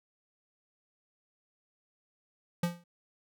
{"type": "tone with exponential decay", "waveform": "square", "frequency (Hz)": 173.2, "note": "F3", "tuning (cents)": -14, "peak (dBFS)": -25, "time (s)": [2.63, 2.84], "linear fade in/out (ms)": 5, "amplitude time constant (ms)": 44, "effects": []}